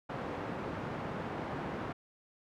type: band-pass noise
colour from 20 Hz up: pink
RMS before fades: -39 dBFS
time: 0.09-1.93 s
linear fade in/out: 10 ms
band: 120 to 1400 Hz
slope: 12 dB/octave
effects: none